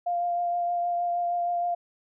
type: tone with vibrato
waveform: sine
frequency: 698.5 Hz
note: F5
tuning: in tune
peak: -24 dBFS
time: 0.06-1.75 s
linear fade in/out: 10 ms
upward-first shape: triangle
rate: 6.4 Hz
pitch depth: 16 cents each way
effects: none